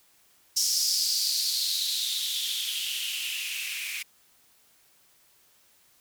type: noise with band-pass filter sweep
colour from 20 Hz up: violet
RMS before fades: -29 dBFS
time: 0.56-4.03 s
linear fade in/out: 10 ms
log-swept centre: 5500 to 2300 Hz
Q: 5.9
effects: white hiss -62 dBFS RMS until 6 s